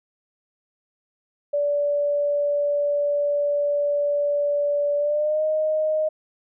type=tone with pitch glide; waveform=sine; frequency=579 to 620.6 Hz; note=D5 to D#5; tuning=-25 to -5 cents; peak=-19 dBFS; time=1.53-6.09 s; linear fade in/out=10 ms; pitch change=+120 cents; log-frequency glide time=4.97-5.43 s; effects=none